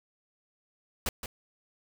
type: noise with echo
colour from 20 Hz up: pink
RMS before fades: -30 dBFS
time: 1.06-1.09 s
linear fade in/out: 2 ms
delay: 170 ms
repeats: 1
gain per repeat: -8 dB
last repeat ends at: 1.26 s
effects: none